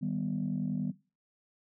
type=chord; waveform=sine; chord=Eb augmented; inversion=none; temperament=equal; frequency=155.56 / 196 / 246.9 Hz; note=Eb3 / G3 / B3; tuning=0 / 0 / 0 cents; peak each=-34 dBFS; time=0.01-0.92 s; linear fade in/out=20 ms; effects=noise-tail reverb RT60 0.3 s tail -17 dB re dry + tanh soft clip ceiling -23 dBFS